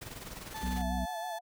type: noise with tremolo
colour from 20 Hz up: pink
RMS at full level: -42 dBFS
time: 0.01-0.82 s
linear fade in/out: 10 ms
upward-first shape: sine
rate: 20 Hz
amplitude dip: 60%
type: tone with pitch glide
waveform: 35% pulse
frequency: 874 to 868.5 Hz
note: A5 to A5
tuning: -12 to -23 cents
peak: -37 dBFS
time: 0.54-1.39 s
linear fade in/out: 10 ms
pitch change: -11 cents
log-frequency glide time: 0.69-0.77 s
type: harmonic tone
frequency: 62.5 Hz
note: B1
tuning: 21 cents sharp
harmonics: 1 / 3 / 4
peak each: -33 / -36 / -39 dBFS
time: 0.62-1.06 s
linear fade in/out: 20 ms
type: tone with vibrato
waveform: sine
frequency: 699 Hz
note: F5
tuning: 1 cent sharp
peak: -37 dBFS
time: 0.75-1.41 s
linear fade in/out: 50 ms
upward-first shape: sine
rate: 6.3 Hz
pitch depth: 86 cents each way
effects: none